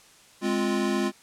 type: chord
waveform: square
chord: F minor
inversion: first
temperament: equal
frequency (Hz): 207.7 / 261.6 / 349.2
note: Ab3 / C4 / F4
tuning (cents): 0 / 0 / 0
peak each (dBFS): -28 / -30 / -28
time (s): 0.41-1.12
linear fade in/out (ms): 50
effects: white hiss -54 dBFS RMS until 1.22 s + low-pass 9000 Hz 12 dB/octave